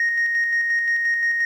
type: tone with tremolo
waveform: sine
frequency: 1864.7 Hz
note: A#6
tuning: in tune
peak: -15 dBFS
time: 0-1.45 s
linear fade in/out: 2 ms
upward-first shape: square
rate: 5.7 Hz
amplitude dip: 35%
effects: tanh soft clip ceiling -15 dBFS + 9-bit